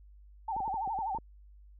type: tone with vibrato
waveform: sine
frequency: 830.6 Hz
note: G#5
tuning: in tune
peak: -31 dBFS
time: 0.48-1.18 s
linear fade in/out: 5 ms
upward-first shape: sine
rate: 12 Hz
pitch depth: 170 cents each way
type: clicks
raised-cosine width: 2 ms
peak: -32 dBFS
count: 8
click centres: 0.565 / 0.604 / 0.679 / 0.742 / 0.876 / 0.989 / 1.148 / 1.186 s
effects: added 50 Hz sine -52 dBFS peak until 1.79 s